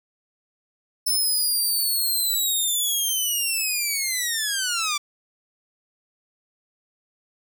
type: linear sweep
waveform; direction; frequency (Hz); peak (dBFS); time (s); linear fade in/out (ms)
10% pulse; down; 5300 to 1151; -14; 1.06-4.98; 10
effects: none